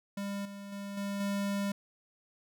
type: tone with level steps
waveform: square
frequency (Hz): 200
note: G3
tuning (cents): +35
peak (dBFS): -35 / -43 / -39 / -34 / -31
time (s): 0.17-1.72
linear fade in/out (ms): 5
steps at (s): 0.45 / 0.72 / 0.97 / 1.2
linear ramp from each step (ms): 5
effects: none